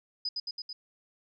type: tone with echo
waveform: sine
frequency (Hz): 4990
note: D#8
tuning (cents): +4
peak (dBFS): -29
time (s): 0.25-0.29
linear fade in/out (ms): 5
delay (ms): 110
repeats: 4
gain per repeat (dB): -2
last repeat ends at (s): 0.73
effects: none